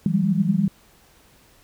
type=tone cluster; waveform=sine; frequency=162.1 / 184.6 / 196.2 / 205 Hz; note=E3 / F#3 / G3 / G#3; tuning=-29 / -4 / +2 / -22 cents; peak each=-23 dBFS; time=0.06-0.68 s; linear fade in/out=2 ms; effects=pink hiss -55 dBFS RMS until 1.63 s